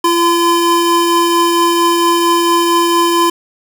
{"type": "tone pair together", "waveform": "square", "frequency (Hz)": [341.8, 1021], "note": ["F4", "C6"], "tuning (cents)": [-37, -43], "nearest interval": "octave + perfect fifth", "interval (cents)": 1894, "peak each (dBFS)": -13, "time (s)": [0.04, 3.3], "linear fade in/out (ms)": 5, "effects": []}